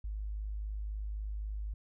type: tone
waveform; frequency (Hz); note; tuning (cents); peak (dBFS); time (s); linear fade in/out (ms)
sine; 51.91; G#1; 0; -35; 0.04-1.74; 5
effects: none